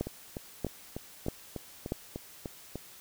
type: two click trains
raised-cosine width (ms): 2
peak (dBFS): -23 / -17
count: 10 / 4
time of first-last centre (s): 0.07-2.757 / 0.01-1.921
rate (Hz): 3.35 / 1.57
effects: white hiss -52 dBFS RMS until 3 s